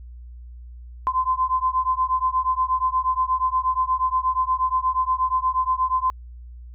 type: beating tone pair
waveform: sine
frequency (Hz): 1026 / 1034.4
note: C6 / C6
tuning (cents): -34 / -20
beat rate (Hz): 8.4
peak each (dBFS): -22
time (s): 1.07-6.1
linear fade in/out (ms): 0
effects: added 60 Hz sine -37 dBFS peak until 6.74 s